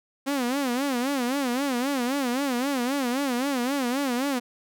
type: tone with vibrato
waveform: sawtooth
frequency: 261.6 Hz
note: C4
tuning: in tune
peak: -20 dBFS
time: 0.26-4.4 s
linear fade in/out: 20 ms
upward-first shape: sine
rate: 3.8 Hz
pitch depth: 160 cents each way
effects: none